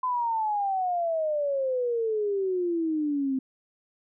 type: exponential sweep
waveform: sine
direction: down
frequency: 1025 to 260 Hz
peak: -24 dBFS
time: 0.03-3.39 s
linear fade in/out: 5 ms
effects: none